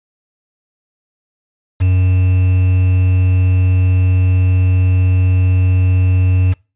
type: tone with quantisation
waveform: triangle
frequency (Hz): 92.2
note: F#2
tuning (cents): -6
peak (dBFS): -7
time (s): 1.8-6.54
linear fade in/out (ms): 20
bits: 5
effects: noise-tail reverb RT60 0.3 s tail -24 dB re dry + resampled to 8000 Hz